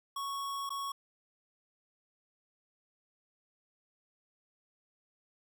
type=tone with dropouts; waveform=square; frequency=1108.7 Hz; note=C#6; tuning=in tune; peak=-36 dBFS; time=0.16-0.92 s; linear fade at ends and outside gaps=5 ms; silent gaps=0.693-0.703 s; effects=none